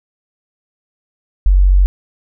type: tone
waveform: sine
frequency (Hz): 46.82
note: F#1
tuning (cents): +21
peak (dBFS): -6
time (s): 1.46-1.86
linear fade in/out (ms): 0
effects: none